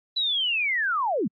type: linear sweep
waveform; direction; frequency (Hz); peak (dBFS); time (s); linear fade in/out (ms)
sine; down; 3999 to 158.1; -22; 0.16-1.28; 10
effects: AAC 48 kbps